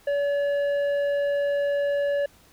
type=tone with tanh clipping; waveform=triangle; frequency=570 Hz; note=C#5; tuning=48 cents sharp; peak=-23 dBFS; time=0.07-2.26 s; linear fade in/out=5 ms; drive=12 dB; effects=pink hiss -56 dBFS RMS until 2.52 s